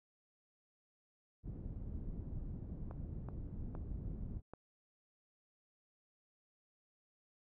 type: low-pass noise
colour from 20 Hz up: pink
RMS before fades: -44 dBFS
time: 1.43-4.42 s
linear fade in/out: 50 ms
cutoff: 190 Hz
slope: 12 dB/octave
type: clicks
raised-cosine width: 1 ms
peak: -34 dBFS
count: 4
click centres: 2.911 / 3.287 / 3.751 / 4.536 s
effects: none